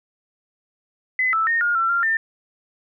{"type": "tone with pitch steps", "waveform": "sine", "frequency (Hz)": [2022, 1318, 1843, 1422, 1347, 1387, 1797], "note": ["B6", "E6", "A#6", "F6", "E6", "F6", "A6"], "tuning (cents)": [40, -1, -20, 31, 37, -12, 36], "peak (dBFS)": -17, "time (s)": [1.19, 2.17], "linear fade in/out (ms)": 2, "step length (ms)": 140, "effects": []}